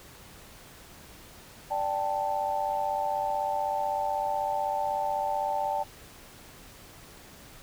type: chord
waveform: sine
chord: D suspended fourth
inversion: none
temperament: equal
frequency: 587.3 / 784 / 880 Hz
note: D5 / G5 / A5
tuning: 0 / 0 / 0 cents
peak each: -33 / -30 / -30 dBFS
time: 1.7-5.84 s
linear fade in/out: 20 ms
effects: pink hiss -50 dBFS RMS until 7.62 s